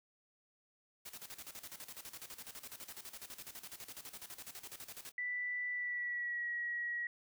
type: noise with tremolo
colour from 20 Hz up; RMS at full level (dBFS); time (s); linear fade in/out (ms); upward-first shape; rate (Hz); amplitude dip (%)
white; -48; 1.05-5.12; 10; square; 12; 75
type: tone with pitch glide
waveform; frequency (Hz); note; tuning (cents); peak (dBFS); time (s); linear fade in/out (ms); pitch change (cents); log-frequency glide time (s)
sine; 1975.5 to 1910.4; B6 to A#6; 0 to +42; -36; 5.18-7.07; 2; -58; 5.71-6.47
effects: none